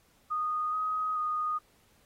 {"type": "tone with pitch steps", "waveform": "sine", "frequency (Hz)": [1235, 1258, 1235], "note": ["D#6", "D#6", "D#6"], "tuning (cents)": [-13, 19, -13], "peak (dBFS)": -28, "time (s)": [0.3, 1.59], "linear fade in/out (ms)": 20, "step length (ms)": 430, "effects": ["pink hiss -66 dBFS RMS until 2.05 s", "AAC 48 kbps"]}